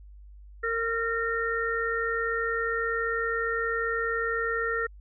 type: harmonic tone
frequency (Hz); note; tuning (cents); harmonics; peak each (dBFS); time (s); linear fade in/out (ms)
458.7; A#4; -28; 1 / 3 / 4; -30 / -30 / -30; 0.63-4.87; 10
effects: added 50 Hz sine -45 dBFS peak until 5 s